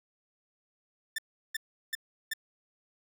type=tone bursts; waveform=sawtooth; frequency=1783 Hz; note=A6; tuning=22 cents sharp; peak=-27 dBFS; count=4; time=1.16-2.336 s; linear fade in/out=5 ms; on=24 ms; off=360 ms; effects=none